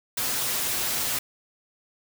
white noise with comb filter, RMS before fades -27 dBFS, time 0.17-1.19 s, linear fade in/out 5 ms, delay 8 ms, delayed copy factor +0.5, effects none

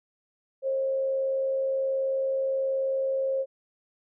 sine tone with frequency modulation, 535 Hz, C5, 38 cents sharp, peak -24 dBFS, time 0.62-3.46 s, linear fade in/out 50 ms, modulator 78.7 Hz, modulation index 0.22, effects none

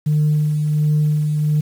sine tone with tremolo, 151 Hz, D3, 48 cents sharp, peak -11 dBFS, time 0.06-1.61 s, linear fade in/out 10 ms, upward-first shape sine, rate 1.4 Hz, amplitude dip 40%, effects tanh soft clip ceiling -10 dBFS + 7-bit

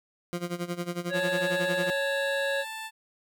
20% pulse tone with tremolo, 174.61 Hz, F3, in tune, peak -23 dBFS, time 0.33-1.9 s, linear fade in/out 0 ms, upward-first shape sine, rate 11 Hz, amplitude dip 85%
harmonic tone, 554.4 Hz, C#5, in tune, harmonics 1 / 3 / 5 / 7, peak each -28 / -30 / -43 / -38 dBFS, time 1.09-2.65 s, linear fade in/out 50 ms
15% pulse tone with pitch glide, 876 to 882.1 Hz, A5 to A5, -8 to +4 cents, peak -29 dBFS, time 1.12-2.91 s, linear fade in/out 50 ms, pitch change +12 cents, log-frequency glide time 1.65-2.26 s
effects none

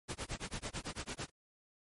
pink noise with tremolo, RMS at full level -39 dBFS, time 0.08-1.3 s, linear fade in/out 20 ms, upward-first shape sine, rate 9 Hz, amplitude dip 100%, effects MP3 48 kbps

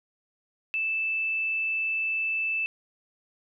sine tone, 2637 Hz, E7, in tune, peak -25 dBFS, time 0.74-2.66 s, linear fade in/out 0 ms, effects none

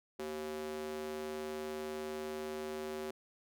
square tone with high-pass filter, 76.7 Hz, D#2, 24 cents flat, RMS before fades -41 dBFS, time 0.19-3.11 s, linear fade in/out 5 ms, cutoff 350 Hz, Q 2.6, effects none

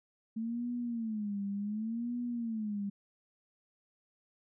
sine tone with vibrato, 220 Hz, A3, in tune, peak -33 dBFS, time 0.36-2.9 s, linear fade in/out 10 ms, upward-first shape sine, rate 0.68 Hz, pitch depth 170 cents each way, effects none

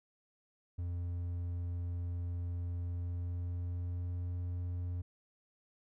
triangle tone with pitch glide, 87.31 to 88.43 Hz, F2 to F2, 0 to +22 cents, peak -33 dBFS, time 0.78-5.02 s, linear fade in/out 10 ms, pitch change +22 cents, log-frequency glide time 2.82-4.32 s, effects none

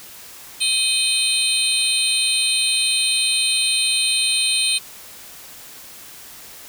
sine tone cluster, 2516 / 3111 / 3680 / 4107 / 8830 Hz, D#7 / G7 / A#7 / C8 / C#9, +19 / -14 / -23 / -33 / -8 cents, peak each -24 / -25 / -24 / -22 / -21 dBFS, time 0.6-4.79 s, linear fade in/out 20 ms, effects white hiss -40 dBFS RMS until 6.68 s

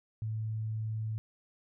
sine tone, 109.7 Hz, A2, 5 cents flat, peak -32 dBFS, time 0.22-1.18 s, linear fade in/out 0 ms, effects none

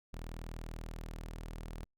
sawtooth tone, 40.24 Hz, E1, 41 cents flat, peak -38 dBFS, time 0.13-1.84 s, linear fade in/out 0 ms, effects Opus 48 kbps

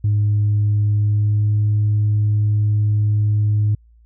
sine tone with pitch glide, 104.2 to 105.17 Hz, G#2 to G#2, +6 to +22 cents, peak -12 dBFS, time 0.04-3.75 s, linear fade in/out 5 ms, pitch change +16 cents, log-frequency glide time 0.95-1.55 s, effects tanh soft clip ceiling -11 dBFS + added 57 Hz sine -47 dBFS peak until 4.05 s

